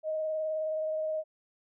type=tone with vibrato; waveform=sine; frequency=626 Hz; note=D#5; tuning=10 cents sharp; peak=-29 dBFS; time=0.03-1.24 s; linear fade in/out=50 ms; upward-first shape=triangle; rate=19 Hz; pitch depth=20 cents each way; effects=none